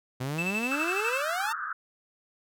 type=exponential sweep; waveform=sawtooth; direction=up; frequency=123.47 to 928 Hz; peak=-26 dBFS; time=0.2-1.53 s; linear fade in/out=10 ms
type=tone with tremolo; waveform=triangle; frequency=2636 Hz; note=E7; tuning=1 cent flat; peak=-26 dBFS; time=0.38-1.22 s; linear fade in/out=10 ms; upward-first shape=square; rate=12 Hz; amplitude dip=60%
type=band-pass noise; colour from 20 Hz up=pink; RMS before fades=-34 dBFS; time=0.71-1.73 s; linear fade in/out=5 ms; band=1200 to 1600 Hz; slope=96 dB/octave
effects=none